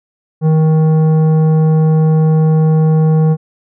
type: tone with tanh clipping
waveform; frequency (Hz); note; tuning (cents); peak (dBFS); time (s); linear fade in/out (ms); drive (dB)
sine; 157.5; D#3; +21; -9; 0.41-3.37; 50; 11
effects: none